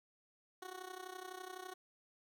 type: tone with amplitude modulation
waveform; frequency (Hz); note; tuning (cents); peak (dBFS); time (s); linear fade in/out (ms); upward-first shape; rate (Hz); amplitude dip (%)
15% pulse; 370; F#4; 0; -37; 0.62-1.74; 5; sine; 31.9; 80
effects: none